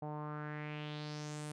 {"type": "tone with low-pass filter sweep", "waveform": "sawtooth", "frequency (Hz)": 150.2, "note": "D3", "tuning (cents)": 39, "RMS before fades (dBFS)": -43, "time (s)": [0.02, 1.52], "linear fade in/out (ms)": 5, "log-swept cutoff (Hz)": [750, 9800], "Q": 3.3, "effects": []}